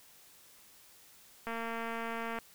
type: click train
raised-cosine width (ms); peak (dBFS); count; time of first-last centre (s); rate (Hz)
0.5; -24; 211; 1.47-2.387; 229
effects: white hiss -59 dBFS RMS until 2.54 s